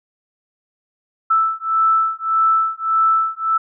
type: beating tone pair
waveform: sine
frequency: 1318.5 / 1320.2 Hz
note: E6 / E6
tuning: 0 / +2 cents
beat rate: 1.7 Hz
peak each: -17 dBFS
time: 1.3-3.58 s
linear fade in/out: 10 ms
effects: none